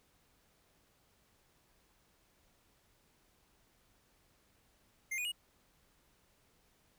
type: tone with pitch steps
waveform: square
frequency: 2108 / 2464 / 2880 Hz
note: C7 / D#7 / F#7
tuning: +12 / -17 / -47 cents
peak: -36 dBFS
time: 5.11-5.32 s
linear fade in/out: 10 ms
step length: 70 ms
effects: pink hiss -71 dBFS RMS until 6.98 s

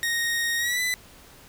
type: tone with pitch glide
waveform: sawtooth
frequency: 1864.7 to 1998.5 Hz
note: A#6 to B6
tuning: 0 to +20 cents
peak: -20 dBFS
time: 0.03-0.94 s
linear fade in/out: 0 ms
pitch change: +120 cents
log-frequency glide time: 0.58-0.81 s
effects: pink hiss -50 dBFS RMS until 1.48 s

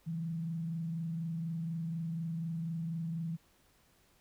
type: tone with frequency modulation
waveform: sine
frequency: 164.8 Hz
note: E3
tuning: in tune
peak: -34 dBFS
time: 0.06-3.37 s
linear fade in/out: 20 ms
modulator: 24.1 Hz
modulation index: 0.33
effects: pink hiss -68 dBFS RMS until 4.2 s

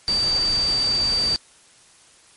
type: tone in noise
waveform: sine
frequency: 4641 Hz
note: D8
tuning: 21 cents flat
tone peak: -18 dBFS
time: 0.08-1.36 s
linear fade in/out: 0 ms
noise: pink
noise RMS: -31 dBFS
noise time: 0.08-1.36 s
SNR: +10 dB
effects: white hiss -52 dBFS RMS until 2.36 s + MP3 48 kbps

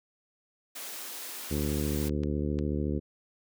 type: high-pass noise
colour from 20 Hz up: white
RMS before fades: -40 dBFS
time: 0.75-2.09 s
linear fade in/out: 10 ms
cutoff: 220 Hz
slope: 48 dB/octave
type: harmonic tone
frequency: 73.8 Hz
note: D2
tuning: 9 cents sharp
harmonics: 1 / 2 / 3 / 4 / 5 / 6 / 7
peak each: -32 / -34 / -34 / -35 / -37 / -40 / -43 dBFS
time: 1.5-3 s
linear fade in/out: 20 ms
type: clicks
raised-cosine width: 0.2 ms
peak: -27 dBFS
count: 4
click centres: 1.722 / 2.094 / 2.235 / 2.589 s
effects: none

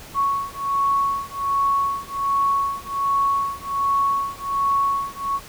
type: beating tone pair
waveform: sine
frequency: 1108.7 / 1110 Hz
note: C#6 / C#6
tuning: 0 / +2 cents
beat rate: 1.3 Hz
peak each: -22 dBFS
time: 0.14-5.4 s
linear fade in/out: 50 ms
effects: pink hiss -41 dBFS RMS until 5.48 s

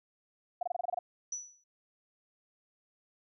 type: tone bursts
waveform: sine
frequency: 709 Hz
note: F5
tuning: 26 cents sharp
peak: -29 dBFS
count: 9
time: 0.61-0.99 s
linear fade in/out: 5 ms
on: 20 ms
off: 25 ms
type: tone with exponential decay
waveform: sine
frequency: 5920 Hz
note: F#8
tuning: in tune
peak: -32 dBFS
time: 1.32-1.64 s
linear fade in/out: 5 ms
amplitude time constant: 68 ms
effects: none

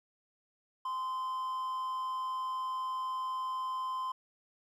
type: tone with amplitude modulation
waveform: triangle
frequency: 1034 Hz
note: C6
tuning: 21 cents flat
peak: -30 dBFS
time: 0.85-4.12 s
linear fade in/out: 5 ms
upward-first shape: sine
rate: 220 Hz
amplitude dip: 30%
effects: 12-bit

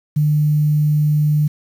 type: tone with quantisation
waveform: sine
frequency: 150 Hz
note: D3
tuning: 37 cents sharp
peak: -12 dBFS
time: 0.16-1.48 s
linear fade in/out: 10 ms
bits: 7
effects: none

